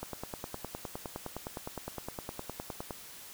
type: click train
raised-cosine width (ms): 1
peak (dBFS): -23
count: 29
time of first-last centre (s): 0.03-2.908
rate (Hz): 9.73
effects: white hiss -49 dBFS RMS until 3.33 s